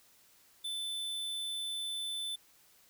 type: tone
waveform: square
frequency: 3520 Hz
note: A7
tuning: in tune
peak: -36 dBFS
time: 0.64-2.36 s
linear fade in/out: 10 ms
effects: white hiss -64 dBFS RMS until 2.89 s